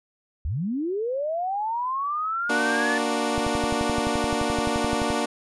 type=linear sweep; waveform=sine; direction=up; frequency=59.4 to 1760 Hz; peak=-24 dBFS; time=0.45-2.98 s; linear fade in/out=0 ms
type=chord; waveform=15% pulse; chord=Bb augmented; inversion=none; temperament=equal; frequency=233.1 / 293.7 / 370 Hz; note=Bb3 / D4 / F#4; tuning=0 / 0 / 0 cents; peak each=-20 / -20 / -25 dBFS; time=2.49-5.26 s; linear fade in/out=10 ms
type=click train; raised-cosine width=5 ms; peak=-18 dBFS; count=21; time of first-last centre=3.38-5.104 s; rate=11.6 Hz
effects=resampled to 24000 Hz